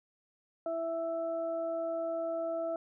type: harmonic tone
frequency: 330.3 Hz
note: E4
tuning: 4 cents sharp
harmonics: 1 / 2 / 4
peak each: -41 / -32 / -47 dBFS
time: 0.66-2.76 s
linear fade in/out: 2 ms
effects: none